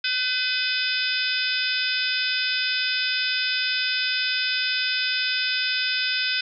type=harmonic tone with a mistuned harmonic; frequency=506 Hz; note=B4; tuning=42 cents sharp; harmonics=3 / 4 / 5 / 6 / 7 / 8 / 9 / 10; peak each=-28 / -35 / -28 / -33 / -29 / -35 / -34 / -28 dBFS; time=0.04-6.41 s; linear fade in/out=5 ms; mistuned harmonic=9; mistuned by=+42 cents; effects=none